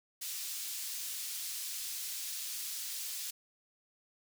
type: high-pass noise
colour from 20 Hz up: pink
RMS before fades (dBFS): -40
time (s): 0.21-3.31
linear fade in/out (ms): 10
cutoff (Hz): 4500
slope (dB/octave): 12
effects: none